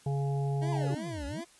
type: harmonic tone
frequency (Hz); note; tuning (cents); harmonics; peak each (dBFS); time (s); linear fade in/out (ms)
139.4; C#3; +10; 1 / 3 / 5 / 6; -28 / -38 / -42 / -44; 0.06-0.95; 5
type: tone with vibrato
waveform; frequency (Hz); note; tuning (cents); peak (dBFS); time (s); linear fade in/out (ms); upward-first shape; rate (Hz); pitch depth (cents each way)
25% pulse; 311.1; D#4; 0; -34; 0.61-1.45; 20; triangle; 2.7; 190
type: exponential two-way sweep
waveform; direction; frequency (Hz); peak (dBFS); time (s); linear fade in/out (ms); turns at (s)
triangle; down then up; 1065 to 58 to 298.9; -35; 0.71-1.42; 20; 1.26
effects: white hiss -59 dBFS RMS until 1.59 s + resampled to 24000 Hz